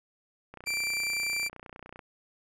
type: click train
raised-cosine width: 0.5 ms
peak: -29 dBFS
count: 45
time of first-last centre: 0.54-1.992 s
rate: 30.3 Hz
type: tone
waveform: sawtooth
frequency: 2349 Hz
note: D7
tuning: in tune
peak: -25 dBFS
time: 0.66-1.49 s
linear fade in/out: 20 ms
effects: low-pass 12000 Hz 12 dB/octave